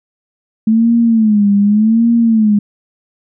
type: tone with vibrato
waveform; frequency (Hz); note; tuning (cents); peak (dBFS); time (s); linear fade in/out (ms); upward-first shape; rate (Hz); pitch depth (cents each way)
sine; 217; A3; -24; -7; 0.67-2.59; 5; sine; 0.86; 130
effects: none